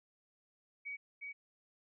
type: tone with echo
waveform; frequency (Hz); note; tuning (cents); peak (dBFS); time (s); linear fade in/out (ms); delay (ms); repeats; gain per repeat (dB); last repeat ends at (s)
sine; 2261; C#7; +34; -40; 0.85-0.97; 20; 360; 1; -2; 1.33
effects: none